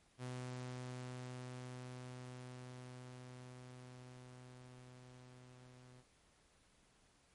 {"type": "tone with level ramp", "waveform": "sawtooth", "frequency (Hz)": 125.8, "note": "B2", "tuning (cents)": 32, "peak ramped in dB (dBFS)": [-39, -55], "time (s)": [0.18, 6.04], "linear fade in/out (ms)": 50, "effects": ["pink hiss -71 dBFS RMS until 7.34 s", "MP3 48 kbps"]}